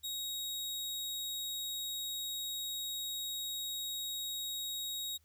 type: tone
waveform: sawtooth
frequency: 3780 Hz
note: A#7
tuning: 23 cents sharp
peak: -34 dBFS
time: 0.03-5.18 s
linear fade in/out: 20 ms
effects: added 78 Hz sine -68 dBFS peak until 5.24 s + white hiss -74 dBFS RMS until 5.24 s